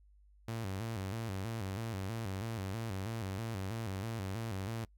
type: tone with vibrato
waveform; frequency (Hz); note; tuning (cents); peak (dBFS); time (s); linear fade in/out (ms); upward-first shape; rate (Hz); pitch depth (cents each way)
sawtooth; 104.5; G#2; +11; -33; 0.48-4.85; 5; square; 3.1; 150
effects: noise-tail reverb RT60 0.1 s tail -24 dB re dry + added 50 Hz sine -60 dBFS peak until 4.97 s